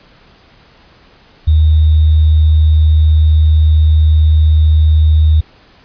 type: tone with sample-and-hold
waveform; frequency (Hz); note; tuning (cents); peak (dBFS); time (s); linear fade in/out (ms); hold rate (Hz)
sine; 77.78; D#2; 0; -5; 1.47-5.41; 10; 3675
effects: pink hiss -45 dBFS RMS until 5.84 s + resampled to 11025 Hz